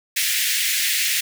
pink high-pass noise, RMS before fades -21 dBFS, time 0.16-1.21 s, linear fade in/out 10 ms, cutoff 1800 Hz, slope 48 dB/octave, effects none

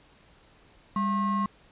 triangle ring-modulated tone, 440 Hz, A4, in tune, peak -19 dBFS, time 0.96-1.46 s, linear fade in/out 2 ms, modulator 640 Hz, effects pink hiss -58 dBFS RMS until 1.71 s + resampled to 8000 Hz

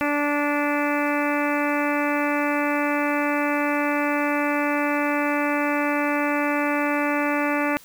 harmonic tone, 291.5 Hz, D4, 13 cents flat, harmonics 1 / 2 / 3 / 4 / 5 / 6 / 7 / 8 / 9, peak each -24 / -27 / -29 / -30 / -31 / -32 / -32 / -33 / -34 dBFS, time 0.01-7.77 s, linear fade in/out 0 ms, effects white hiss -49 dBFS RMS until 7.84 s

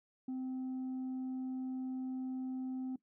sine tone, 258.7 Hz, C4, 19 cents flat, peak -34 dBFS, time 0.28-2.96 s, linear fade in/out 5 ms, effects noise-tail reverb RT60 0.1 s tail -19 dB re dry + tanh soft clip ceiling -36 dBFS

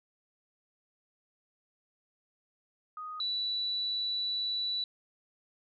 sine tone pair in turn, 1244.5 / 3951 Hz, D#6 / B7, 0 / 0 cents, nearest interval octave + minor sixth, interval 2000 cents, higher second, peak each -38 / -30 dBFS, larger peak second, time 2.97-3.2 / 3.2-4.84 s, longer second, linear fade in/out 2 ms, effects none

